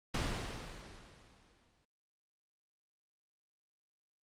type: noise with exponential decay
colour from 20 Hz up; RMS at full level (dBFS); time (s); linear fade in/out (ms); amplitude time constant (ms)
pink; -33; 0.14-1.85; 5; 370
effects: low-pass 6000 Hz 12 dB/octave + Opus 32 kbps